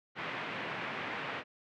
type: band-pass noise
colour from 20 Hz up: white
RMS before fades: -39 dBFS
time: 0.15-1.44 s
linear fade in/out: 50 ms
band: 120 to 2500 Hz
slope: 24 dB/octave
effects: none